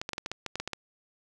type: clicks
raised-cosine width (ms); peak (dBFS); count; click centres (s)
0.2; -16; 11; 0.015 / 0.091 / 0.133 / 0.181 / 0.261 / 0.316 / 0.463 / 0.556 / 0.6 / 0.676 / 0.733
effects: none